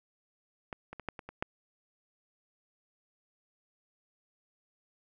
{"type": "clicks", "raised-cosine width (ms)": 0.5, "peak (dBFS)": [-23, -28, -27, -19, -27, -28, -16], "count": 7, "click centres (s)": [0.728, 0.93, 0.997, 1.087, 1.192, 1.29, 1.425], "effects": []}